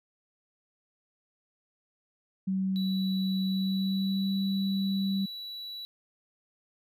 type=tone with pitch glide; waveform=sine; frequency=190.4 to 194.85 Hz; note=F#3 to G3; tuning=+50 to -10 cents; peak=-26 dBFS; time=2.47-5.26 s; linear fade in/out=10 ms; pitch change=+40 cents; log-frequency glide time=3.42-4.32 s
type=tone; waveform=triangle; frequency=3932 Hz; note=B7; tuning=8 cents flat; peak=-36 dBFS; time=2.76-5.85 s; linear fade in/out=0 ms
effects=none